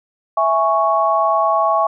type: chord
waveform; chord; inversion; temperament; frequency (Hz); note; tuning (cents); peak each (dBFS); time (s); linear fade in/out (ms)
sine; C# minor; first; equal; 659.3 / 830.6 / 1108.7; E5 / G#5 / C#6; 0 / 0 / 0; -17 / -19 / -16; 0.37-1.87; 5
effects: none